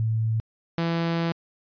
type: tone pair in turn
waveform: sine / sawtooth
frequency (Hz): 111.4 / 167.27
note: A2 / E3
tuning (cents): +22 / +26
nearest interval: perfect fifth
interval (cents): 704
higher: second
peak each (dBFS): -21 / -19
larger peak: second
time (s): 0-0.4 / 0.78-1.32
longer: second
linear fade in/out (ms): 0
effects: resampled to 11025 Hz